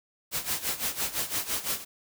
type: noise with tremolo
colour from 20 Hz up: white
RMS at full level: -28 dBFS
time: 0.31-1.85 s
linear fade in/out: 50 ms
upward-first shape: sine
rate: 5.9 Hz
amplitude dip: 80%
effects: none